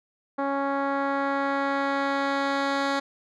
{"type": "tone with low-pass filter sweep", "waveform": "10% pulse", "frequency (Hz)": 277.2, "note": "C#4", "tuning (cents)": 0, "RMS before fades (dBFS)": -26, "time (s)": [0.38, 3], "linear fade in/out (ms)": 10, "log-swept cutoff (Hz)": [1100, 4600], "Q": 0.86, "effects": []}